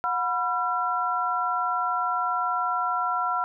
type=tone cluster; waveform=sine; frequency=728 / 987 / 1360 Hz; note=F#5 / B5 / F6; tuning=-28 / -1 / -46 cents; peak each=-29 / -28 / -26 dBFS; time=0.04-3.44 s; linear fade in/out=0 ms; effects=none